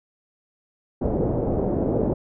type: low-pass noise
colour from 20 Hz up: white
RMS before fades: -23 dBFS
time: 1.01-2.14 s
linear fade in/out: 10 ms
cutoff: 530 Hz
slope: 24 dB/octave
effects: none